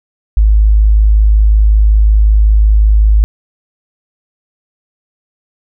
sine tone, 52.7 Hz, G#1, 26 cents sharp, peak -4 dBFS, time 0.37-3.24 s, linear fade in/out 0 ms, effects none

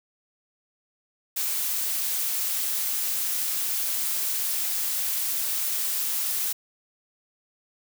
blue noise, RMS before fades -27 dBFS, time 1.36-6.53 s, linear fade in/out 10 ms, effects none

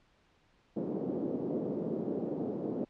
white band-pass noise, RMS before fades -35 dBFS, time 0.76-2.85 s, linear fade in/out 10 ms, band 170 to 450 Hz, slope 24 dB/octave, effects pink hiss -68 dBFS RMS until 2.89 s + low-pass 4000 Hz 12 dB/octave

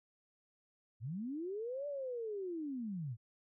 sine linear two-way sweep, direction up then down, 98.2 to 587.3 to 104.2 Hz, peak -38 dBFS, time 1-3.17 s, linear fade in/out 50 ms, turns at 1.87 s, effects none

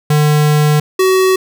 square tone pair in turn, 150 / 376.1 Hz, D3 / F#4, +37 / +28 cents, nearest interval octave + major third, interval 1591 cents, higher second, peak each -9 dBFS, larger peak neither, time 0.1-0.8 / 0.99-1.36 s, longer first, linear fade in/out 5 ms, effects none

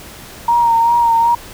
sine tone with vibrato, 932.3 Hz, A#5, in tune, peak -9 dBFS, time 0.48-1.35 s, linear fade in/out 5 ms, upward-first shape sine, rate 2.6 Hz, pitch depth 31 cents each way, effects pink hiss -35 dBFS RMS until 1.53 s

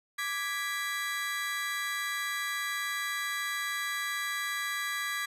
35% pulse chord, G# diminished, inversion second, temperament equal, 1174.7 / 1661.2 / 1975.5 Hz, D6 / G#6 / B6, 0 / 0 / 0 cents, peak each -36 / -34 / -33 dBFS, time 0.18-5.26 s, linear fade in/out 10 ms, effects resampled to 32000 Hz

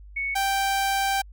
sine / sawtooth tone pair in turn, 2217 / 783.8 Hz, C#7 / G5, 0 / 0 cents, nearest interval octave + tritone, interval 1800 cents, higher first, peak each -25 / -18 dBFS, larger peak second, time 0.16-0.35 / 0.35-1.22 s, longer second, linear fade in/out 10 ms, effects added 50 Hz sine -42 dBFS peak until 1.32 s

